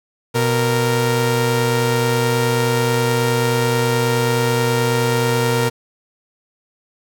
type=tone pair together; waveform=sawtooth; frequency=123.47 / 464.5 Hz; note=B2 / A#4; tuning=0 / -6 cents; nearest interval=octave + major seventh; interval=2294 cents; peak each=-14 dBFS; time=0.34-5.7 s; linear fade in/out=20 ms; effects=none